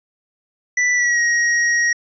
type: tone with pitch glide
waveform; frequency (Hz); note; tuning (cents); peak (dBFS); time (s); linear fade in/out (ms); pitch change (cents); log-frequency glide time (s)
square; 1975.5 to 1888.5; B6 to A#6; 0 to +22; -15; 0.77-1.93; 5; -78; 0.94-1.2
effects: resampled to 16000 Hz